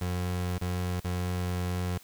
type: tone with dropouts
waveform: 30% pulse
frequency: 89.8 Hz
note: F2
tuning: 49 cents sharp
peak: -26 dBFS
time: 0.01-1.98 s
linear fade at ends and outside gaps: 5 ms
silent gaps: 0.582-0.612 / 1.002-1.045 s
effects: white hiss -55 dBFS RMS until 2.03 s